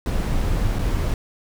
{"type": "noise with dropouts", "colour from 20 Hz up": "brown", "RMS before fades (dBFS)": -21, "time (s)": [0.06, 1.14], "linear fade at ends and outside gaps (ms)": 1, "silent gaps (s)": [0.787, 0.791], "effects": []}